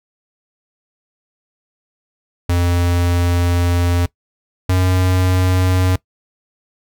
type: tone pair in turn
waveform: square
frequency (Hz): 87.4 / 92.13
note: F2 / F#2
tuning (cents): +2 / -7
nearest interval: minor second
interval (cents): 91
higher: second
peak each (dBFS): -14 / -13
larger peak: second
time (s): 2.49-4.06 / 4.69-5.96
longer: first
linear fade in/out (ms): 5
effects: noise-tail reverb RT60 0.1 s tail -20 dB re dry